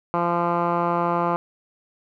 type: tone with low-pass filter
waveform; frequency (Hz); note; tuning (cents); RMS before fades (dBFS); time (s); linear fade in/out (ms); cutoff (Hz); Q
10% pulse; 172.3; F3; -23; -22; 0.14-1.36; 0; 1200; 2.6
effects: none